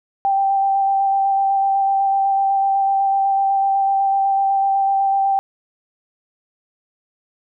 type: tone with vibrato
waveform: sine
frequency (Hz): 784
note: G5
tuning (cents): 0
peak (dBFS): -14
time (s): 0.25-5.39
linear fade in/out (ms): 0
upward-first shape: square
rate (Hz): 8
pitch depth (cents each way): 10
effects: none